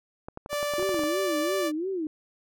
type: clicks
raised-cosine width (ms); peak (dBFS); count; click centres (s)
1; -23; 12; 0.285 / 0.374 / 0.461 / 0.53 / 0.629 / 0.737 / 0.796 / 0.827 / 0.892 / 0.944 / 0.993 / 1.036
type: tone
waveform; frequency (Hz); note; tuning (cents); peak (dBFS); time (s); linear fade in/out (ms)
sawtooth; 585; D5; -7; -23; 0.49-1.72; 50
type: tone with vibrato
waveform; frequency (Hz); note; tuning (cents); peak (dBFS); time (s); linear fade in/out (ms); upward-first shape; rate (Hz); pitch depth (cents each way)
sine; 343.6; F4; -28; -27; 0.78-2.07; 2; sine; 2.9; 210
effects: none